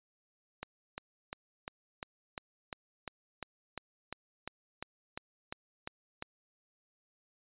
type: click train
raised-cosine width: 0.3 ms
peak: -22 dBFS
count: 17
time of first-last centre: 0.63-6.224 s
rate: 2.86 Hz
effects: resampled to 8000 Hz